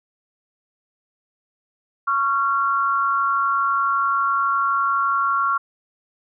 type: tone pair together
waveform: sine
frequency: 1108.7 / 1376.8 Hz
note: C#6 / F6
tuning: 0 / -25 cents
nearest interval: major third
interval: 375 cents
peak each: -20 dBFS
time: 2.07-5.58 s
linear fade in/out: 10 ms
effects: none